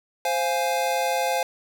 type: chord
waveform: square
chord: F minor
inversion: second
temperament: equal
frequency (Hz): 523.3 / 698.5 / 830.6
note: C5 / F5 / Ab5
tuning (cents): 0 / 0 / 0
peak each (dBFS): -27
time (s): 0.25-1.43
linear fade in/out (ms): 2
effects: none